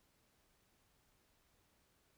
silence, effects pink hiss -75 dBFS RMS until 2.17 s

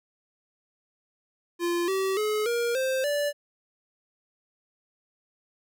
square tone with pitch steps, 345.8 / 383.7 / 425.7 / 472.4 / 524.1 / 581.6 Hz, F4 / G4 / G#4 / A#4 / C5 / D5, -17 / -37 / +43 / +23 / +3 / -17 cents, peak -25 dBFS, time 1.59-3.33 s, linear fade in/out 50 ms, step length 290 ms, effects none

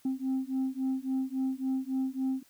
sine beating tone pair, 261.6 / 265.2 Hz, C4 / C4, 0 / +23 cents, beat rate 3.6 Hz, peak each -30 dBFS, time 0.05-2.43 s, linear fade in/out 5 ms, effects tanh soft clip ceiling -25 dBFS + white hiss -63 dBFS RMS until 2.49 s

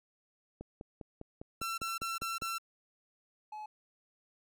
click train, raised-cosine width 2 ms, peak -30 dBFS, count 10, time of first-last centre 0.61-2.421 s, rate 4.97 Hz
sawtooth tone bursts, 1348 Hz, E6, 38 cents sharp, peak -31 dBFS, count 5, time 1.61-2.584 s, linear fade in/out 10 ms, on 170 ms, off 31 ms
triangle tone, 853 Hz, G#5, 46 cents sharp, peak -39 dBFS, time 3.52-3.66 s, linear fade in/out 5 ms
effects none

